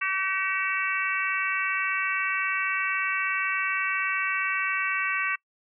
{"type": "harmonic tone with a mistuned harmonic", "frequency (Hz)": 382.6, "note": "G4", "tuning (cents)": -42, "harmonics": [3, 4, 5, 6, 7], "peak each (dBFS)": [-31, -31, -31, -31, -31], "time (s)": [0.01, 5.36], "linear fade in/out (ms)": 10, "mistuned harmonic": 6, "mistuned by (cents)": -24, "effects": ["noise-tail reverb RT60 0.1 s tail -26 dB re dry"]}